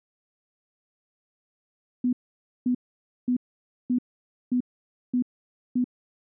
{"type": "tone bursts", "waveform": "sine", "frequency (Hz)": 248.3, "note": "B3", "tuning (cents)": 9, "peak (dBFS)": -20, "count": 7, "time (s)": [2.04, 5.843], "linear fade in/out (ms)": 5, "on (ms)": 89, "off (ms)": 530, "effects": []}